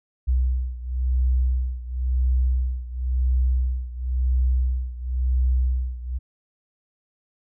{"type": "beating tone pair", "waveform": "sine", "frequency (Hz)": [62.8, 63.76], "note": ["B1", "C2"], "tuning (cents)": [30, -44], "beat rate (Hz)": 0.96, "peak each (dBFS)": [-21, -24], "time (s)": [0.27, 6.19], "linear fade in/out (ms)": 20, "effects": []}